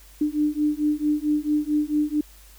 sine beating tone pair, 297.2 / 301.7 Hz, D4 / D4, +21 / +47 cents, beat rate 4.5 Hz, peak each -23 dBFS, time 0.21-2.21 s, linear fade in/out 5 ms, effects added 50 Hz sine -48 dBFS peak until 2.58 s + white hiss -52 dBFS RMS until 2.58 s

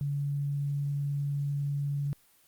sine tone, 142.5 Hz, C#3, 48 cents sharp, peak -28 dBFS, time 0.01-2.13 s, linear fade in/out 0 ms, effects white hiss -63 dBFS RMS until 2.47 s + Opus 24 kbps

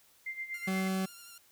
sine tone with tremolo, 2092 Hz, C7, 1 cent flat, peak -34 dBFS, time 0.26-0.88 s, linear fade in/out 5 ms, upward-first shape sine, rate 8.2 Hz, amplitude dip 75%
5% pulse tone with vibrato, 1392 Hz, F6, 6 cents flat, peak -38 dBFS, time 0.54-1.38 s, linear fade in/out 2 ms, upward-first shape sine, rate 11 Hz, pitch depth 28 cents each way
40% pulse tone, 189.5 Hz, F#3, 42 cents sharp, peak -29 dBFS, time 0.67-1.06 s, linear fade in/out 10 ms
effects white hiss -64 dBFS RMS until 1.51 s

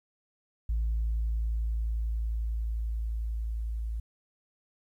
sine tone with level ramp, 55.6 Hz, A1, 19 cents sharp, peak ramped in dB -24 to -30 dBFS, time 0.69-4 s, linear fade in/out 5 ms, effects tanh soft clip ceiling -23 dBFS + 11-bit

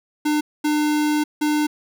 square tone bursts at uneven times, 300 Hz, D4, 37 cents sharp, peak -18 dBFS, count 3, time 0.25-0.41 / 0.64-1.24 / 1.41-1.67 s, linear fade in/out 10 ms, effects none

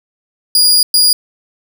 sawtooth tone bursts at uneven times, 4863 Hz, D#8, 40 cents flat, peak -4 dBFS, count 2, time 0.55-0.83 / 0.94-1.13 s, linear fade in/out 2 ms, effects none

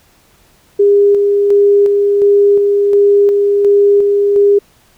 sine tone with tremolo, 404.9 Hz, G#4, 44 cents flat, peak -5 dBFS, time 0.79-4.59 s, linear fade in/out 10 ms, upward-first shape square, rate 1.4 Hz, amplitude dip 30%, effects pink hiss -50 dBFS RMS until 4.97 s

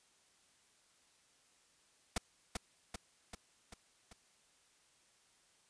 pink noise with echo, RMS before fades -34 dBFS, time 2.16-2.18 s, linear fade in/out 5 ms, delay 390 ms, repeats 5, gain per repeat -4 dB, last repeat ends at 4.13 s, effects white hiss -70 dBFS RMS until 5.69 s + resampled to 22050 Hz

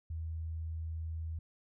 sine tone, 80.8 Hz, E2, 34 cents flat, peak -36 dBFS, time 0.1-1.39 s, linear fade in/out 5 ms, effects none

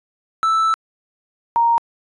triangle / sine tone pair in turn, 1318.5 / 932.3 Hz, E6 / A#5, 0 / 0 cents, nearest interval tritone, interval 600 cents, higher first, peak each -12 dBFS, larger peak neither, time 0.43-0.74 / 1.56-1.78 s, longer first, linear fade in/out 0 ms, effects resampled to 22050 Hz

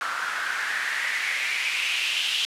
white noise with band-pass filter sweep, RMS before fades -27 dBFS, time 0.01-2.45 s, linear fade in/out 0 ms, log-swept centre 1300 to 3100 Hz, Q 4.7, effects low-pass 12000 Hz 12 dB/octave

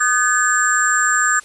sine tone cluster, 1231 / 1522 / 1712 / 7410 Hz, D#6 / F#6 / A6 / A#8, -19 / +48 / -48 / -11 cents, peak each -19 dBFS, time 0-1.4 s, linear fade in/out 10 ms, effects white hiss -44 dBFS RMS until 1.44 s + resampled to 24000 Hz

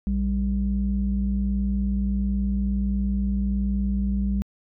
sine tone pair together, 58.78 / 197.7 Hz, A#1 / G3, +15 / +15 cents, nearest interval octave + major sixth, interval 2100 cents, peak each -23 dBFS, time 0.07-4.42 s, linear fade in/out 0 ms, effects tanh soft clip ceiling -14 dBFS

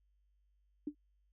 sine tone with exponential decay, 295.1 Hz, D4, 8 cents sharp, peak -32 dBFS, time 0.87-0.95 s, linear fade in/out 5 ms, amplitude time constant 16 ms, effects added 50 Hz sine -70 dBFS peak until 1.32 s

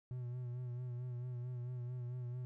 triangle tone with vibrato, 123.47 Hz, B2, in tune, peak -38 dBFS, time 0.11-2.45 s, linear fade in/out 0 ms, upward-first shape sine, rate 4.5 Hz, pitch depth 39 cents each way, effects none

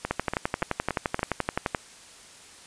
two click trains, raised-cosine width 0.5 ms, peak -9 / -12 dBFS, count 20 / 5, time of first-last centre 0.11-1.748 / 0.05-1.193 s, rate 11.6 / 3.5 Hz, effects white hiss -49 dBFS RMS until 2.66 s + resampled to 22050 Hz

